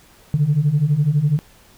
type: beating tone pair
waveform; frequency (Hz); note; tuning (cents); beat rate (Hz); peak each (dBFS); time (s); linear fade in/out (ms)
sine; 140 / 152; C#3 / D#3; +18 / -40; 12; -18 / -15; 0.34-1.39; 0
effects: tanh soft clip ceiling -8 dBFS + pink hiss -50 dBFS RMS until 1.77 s